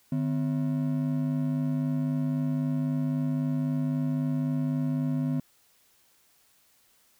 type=ring-modulated tone; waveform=triangle; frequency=203.1 Hz; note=G#3; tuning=38 cents flat; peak=-20 dBFS; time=0.12-5.4 s; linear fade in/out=2 ms; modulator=51.9 Hz; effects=white hiss -64 dBFS RMS until 7.19 s